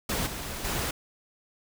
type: noise with level steps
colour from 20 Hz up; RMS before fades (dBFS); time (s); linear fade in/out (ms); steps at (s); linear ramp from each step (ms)
pink; -29 / -36 / -30; 0.09-0.91; 5; 0.26 / 0.64; 10
effects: none